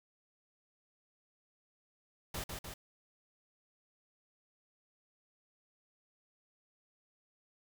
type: noise with echo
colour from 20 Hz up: pink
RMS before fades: -40 dBFS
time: 2.34-2.44 s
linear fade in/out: 5 ms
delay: 150 ms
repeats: 2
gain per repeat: -3 dB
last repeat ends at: 2.74 s
effects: none